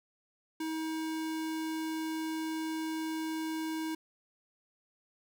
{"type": "tone", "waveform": "square", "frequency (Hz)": 318.3, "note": "D#4", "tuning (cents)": 39, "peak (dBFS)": -34, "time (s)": [0.6, 3.95], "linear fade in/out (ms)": 5, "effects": ["11-bit"]}